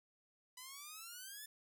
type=exponential sweep; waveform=5% pulse; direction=up; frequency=990 to 1766 Hz; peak=-38 dBFS; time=0.57-1.46 s; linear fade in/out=5 ms; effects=none